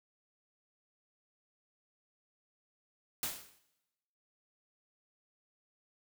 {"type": "noise with exponential decay", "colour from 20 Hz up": "white", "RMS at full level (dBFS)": -33, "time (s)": [3.23, 3.59], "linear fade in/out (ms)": 1, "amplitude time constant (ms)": 77, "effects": ["noise-tail reverb RT60 1.0 s tail -18 dB re dry"]}